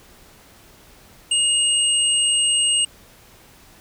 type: tone pair together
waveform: sine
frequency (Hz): 2853 / 8349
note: F7 / C9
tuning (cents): +36 / -5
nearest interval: octave + perfect fifth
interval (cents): 1859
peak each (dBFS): -18 / -19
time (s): 1.31-2.85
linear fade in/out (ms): 5
effects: pink hiss -49 dBFS RMS until 3.8 s